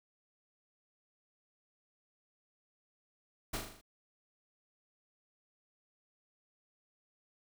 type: noise with echo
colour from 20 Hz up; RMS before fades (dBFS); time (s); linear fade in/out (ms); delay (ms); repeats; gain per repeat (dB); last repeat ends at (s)
pink; -36; 3.53-3.58; 10; 39; 6; -4; 3.814
effects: none